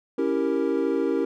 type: chord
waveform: triangle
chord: C# diminished seventh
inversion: none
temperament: equal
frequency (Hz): 277.2 / 329.6 / 392 / 466.2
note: C#4 / E4 / G4 / Bb4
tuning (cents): 0 / 0 / 0 / 0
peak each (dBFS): -25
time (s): 0.18-1.25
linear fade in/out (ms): 5
effects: none